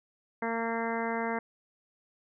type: harmonic tone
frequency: 229.1 Hz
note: A#3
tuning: 30 cents flat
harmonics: 1 / 2 / 3 / 4 / 5 / 6 / 7 / 8 / 9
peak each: -35 / -35 / -37 / -36 / -42 / -43 / -40 / -43 / -41 dBFS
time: 0.42-1.39 s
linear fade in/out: 5 ms
effects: none